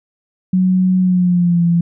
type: tone with pitch glide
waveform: sine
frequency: 185 to 170.63 Hz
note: F#3 to F3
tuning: 0 to -40 cents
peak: -10 dBFS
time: 0.53-1.81 s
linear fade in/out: 5 ms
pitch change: -140 cents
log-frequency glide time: 1-1.63 s
effects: none